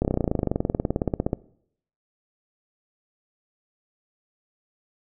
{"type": "slowing click train", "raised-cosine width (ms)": 2, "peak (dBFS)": -9, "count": 30, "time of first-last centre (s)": [0.02, 1.331], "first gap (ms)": 29, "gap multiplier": 1.03, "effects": ["noise-tail reverb RT60 0.7 s tail -21 dB re dry"]}